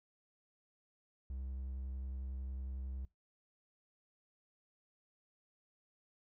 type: tone with vibrato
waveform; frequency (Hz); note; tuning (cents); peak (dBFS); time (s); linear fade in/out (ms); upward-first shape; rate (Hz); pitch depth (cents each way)
triangle; 65.41; C2; 0; -38; 1.3-3.05; 0; triangle; 11; 21
effects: noise-tail reverb RT60 0.2 s tail -22 dB re dry